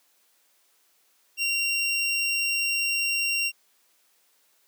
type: tone pair together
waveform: square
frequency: 2755 / 5545 Hz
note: F7 / F8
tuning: -24 / -13 cents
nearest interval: octave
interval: 1211 cents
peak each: -25 / -31 dBFS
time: 1.37-3.52 s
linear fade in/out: 50 ms
effects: white hiss -65 dBFS RMS until 4.67 s + high-pass 300 Hz 12 dB/octave